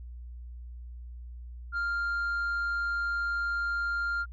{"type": "tone", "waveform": "sine", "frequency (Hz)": 1396.9, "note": "F6", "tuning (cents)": 0, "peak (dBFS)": -25, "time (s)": [1.72, 4.26], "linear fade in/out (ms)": 50, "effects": ["tanh soft clip ceiling -27 dBFS", "added 60 Hz sine -40 dBFS peak until 4.32 s"]}